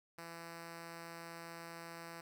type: tone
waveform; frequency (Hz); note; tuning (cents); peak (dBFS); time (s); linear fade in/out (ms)
5% pulse; 167.6; E3; +29; -36; 0.18-2.21; 5
effects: none